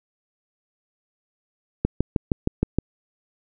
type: click train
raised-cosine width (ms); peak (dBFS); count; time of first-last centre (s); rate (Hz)
3; -6; 7; 1.85-2.786; 6.41
effects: none